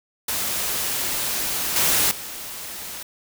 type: noise with level steps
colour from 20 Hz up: white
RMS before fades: -25 / -19 / -34 dBFS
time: 0.28-3.03 s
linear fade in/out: 5 ms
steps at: 1.76 / 2.11 s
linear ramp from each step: 2 ms
effects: none